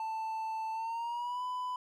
triangle tone with pitch glide, 885 to 999.1 Hz, A5 to B5, +10 to +20 cents, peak -32 dBFS, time 0-1.76 s, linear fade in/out 2 ms, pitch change +210 cents, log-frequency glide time 0.72-1.43 s, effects none

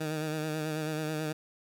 15% pulse tone with vibrato, 155.1 Hz, D#3, 5 cents flat, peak -25 dBFS, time 0-1.33 s, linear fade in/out 10 ms, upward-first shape sine, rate 9.2 Hz, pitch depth 35 cents each way, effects none

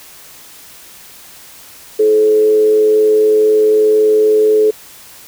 sine tone with frequency modulation, 429.5 Hz, A4, 42 cents flat, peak -7 dBFS, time 1.99-4.71 s, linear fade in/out 10 ms, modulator 104 Hz, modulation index 0.27, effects white hiss -38 dBFS RMS until 5.27 s

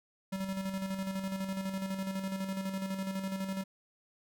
square tone with tremolo, 192.1 Hz, G3, 35 cents flat, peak -33 dBFS, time 0.32-3.64 s, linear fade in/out 10 ms, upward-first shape square, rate 12 Hz, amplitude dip 45%, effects none

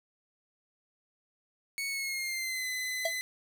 sawtooth tone with pitch glide, 2217 to 2021 Hz, C#7 to B6, 0 to +39 cents, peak -29 dBFS, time 1.78-3.21 s, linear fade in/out 0 ms, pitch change -161 cents, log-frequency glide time 1.88-2.68 s
square tone with exponential decay, 659.3 Hz, E5, in tune, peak -25 dBFS, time 3.05-3.14 s, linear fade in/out 5 ms, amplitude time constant 18 ms
effects none

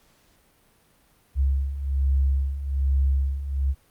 sine beating tone pair, 67.2 / 68.4 Hz, C2 / C#2, +47 / -23 cents, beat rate 1.2 Hz, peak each -26 / -21 dBFS, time 1.35-3.75 s, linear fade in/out 50 ms, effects pink hiss -61 dBFS RMS until 3.9 s + Opus 48 kbps

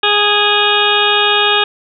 harmonic tone with a mistuned harmonic, 414 Hz, G#4, 5 cents flat, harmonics 1 / 2 / 3 / 4 / 6 / 7 / 8 / 9, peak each -18 / -18 / -18 / -18 / -18 / -18 / -18 / -18 dBFS, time 0.03-1.64 s, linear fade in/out 5 ms, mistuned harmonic 9, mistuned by -20 cents, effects none

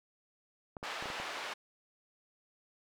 clicks, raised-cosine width 1 ms, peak -28 dBFS, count 6, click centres 0.768 / 0.829 / 1.025 / 1.057 / 1.102 / 1.2 s
pink band-pass noise, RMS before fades -41 dBFS, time 0.83-1.54 s, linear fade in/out 10 ms, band 740 to 3600 Hz, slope 12 dB/octave
effects none

